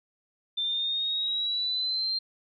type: exponential sweep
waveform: sine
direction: up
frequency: 3557 to 4186 Hz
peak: -26 dBFS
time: 0.57-2.19 s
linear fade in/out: 10 ms
effects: none